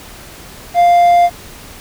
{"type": "tone", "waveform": "triangle", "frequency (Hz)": 698.5, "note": "F5", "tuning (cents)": 0, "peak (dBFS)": -4, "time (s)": [0.74, 1.3], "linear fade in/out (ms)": 50, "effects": ["pink hiss -35 dBFS RMS until 1.8 s"]}